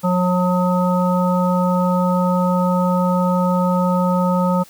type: harmonic tone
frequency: 180.6 Hz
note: F#3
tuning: 42 cents flat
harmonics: 1 / 3 / 5 / 7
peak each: -16 / -21 / -23 / -24 dBFS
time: 0.03-4.64 s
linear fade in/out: 20 ms
effects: white hiss -46 dBFS RMS until 4.69 s